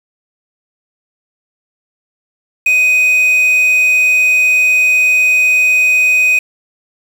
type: tone with quantisation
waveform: triangle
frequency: 2502 Hz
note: D#7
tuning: 9 cents sharp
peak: -6 dBFS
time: 2.66-6.39 s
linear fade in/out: 5 ms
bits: 5
effects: none